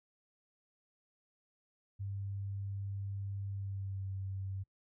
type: tone with pitch glide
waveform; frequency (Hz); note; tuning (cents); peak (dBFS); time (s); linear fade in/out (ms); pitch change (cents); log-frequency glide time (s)
sine; 99 to 96.4; G2 to G2; +18 to -28; -37; 1.99-4.64; 20; -46; 3.5-4.08
effects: noise-tail reverb RT60 0.1 s tail -24 dB re dry